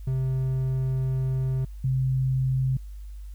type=tone pair in turn; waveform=triangle / sine; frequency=131.1 / 131.1 Hz; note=C3 / C3; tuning=+4 / +4 cents; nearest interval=unison; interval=0 cents; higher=neither; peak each=-21 dBFS; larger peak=neither; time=0.07-1.65 / 1.84-2.77 s; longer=first; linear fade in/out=5 ms; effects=added 50 Hz sine -36 dBFS peak until 3.34 s + white hiss -63 dBFS RMS until 3.34 s